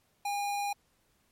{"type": "tone", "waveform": "square", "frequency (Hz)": 812, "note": "G#5", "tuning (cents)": -39, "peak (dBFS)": -31, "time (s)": [0.25, 0.73], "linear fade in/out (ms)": 5, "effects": ["pink hiss -71 dBFS RMS until 1.31 s", "MP3 64 kbps"]}